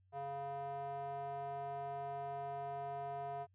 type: tone with band-pass filter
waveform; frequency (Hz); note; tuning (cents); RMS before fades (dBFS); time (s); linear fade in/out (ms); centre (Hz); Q
square; 139.6; C#3; +13; -43; 0.12-3.47; 50; 730; 3.9
effects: added 93 Hz sine -68 dBFS peak until 3.54 s + resampled to 8000 Hz